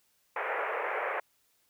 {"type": "band-pass noise", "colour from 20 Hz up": "pink", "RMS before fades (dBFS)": -33, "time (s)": [0.36, 1.2], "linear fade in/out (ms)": 5, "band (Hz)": [440, 2300], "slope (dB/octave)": 48, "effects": ["white hiss -71 dBFS RMS until 1.69 s"]}